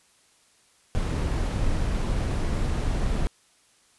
brown noise, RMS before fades -25 dBFS, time 0.95-3.27 s, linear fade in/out 0 ms, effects white hiss -61 dBFS RMS until 3.98 s + resampled to 24000 Hz

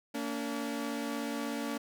sawtooth tone pair together, 229.5 / 286 Hz, A#3 / D4, -27 / -46 cents, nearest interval major third, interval 381 cents, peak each -33 / -32 dBFS, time 0.14-1.78 s, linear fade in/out 10 ms, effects none

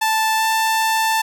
sawtooth tone with pitch glide, 880 to 886.6 Hz, A5 to A5, 0 to +13 cents, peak -12 dBFS, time 0.01-1.22 s, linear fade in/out 10 ms, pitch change +13 cents, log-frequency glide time 0.37-0.44 s, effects none

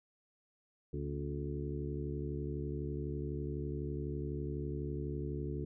harmonic tone with a mistuned harmonic, 72 Hz, D2, 34 cents flat, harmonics 1 / 2 / 3 / 4 / 5 / 6, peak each -41 / -40 / -49 / -45 / -43 / -46 dBFS, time 0.93-5.65 s, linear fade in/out 5 ms, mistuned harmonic 3, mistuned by +92 cents, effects none

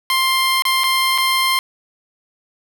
15% pulse tone with dropouts, 1053 Hz, C6, 11 cents sharp, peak -8 dBFS, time 0.1-1.59 s, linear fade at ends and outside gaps 1 ms, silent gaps 0.622-0.652 / 0.836-0.84 / 1.179-1.183 s, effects none

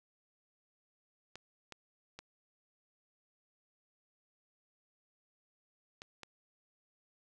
clicks, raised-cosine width 0.2 ms, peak -29 dBFS, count 5, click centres 1.356 / 1.723 / 2.19 / 6.019 / 6.233 s, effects none

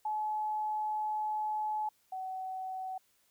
sine tone pair in turn, 855 / 753.2 Hz, A5 / F#5, -50 / +31 cents, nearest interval major second, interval 219 cents, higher first, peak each -31 / -36 dBFS, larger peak first, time 0.05-1.89 / 2.12-2.98 s, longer first, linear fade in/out 5 ms, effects white hiss -71 dBFS RMS until 3.3 s

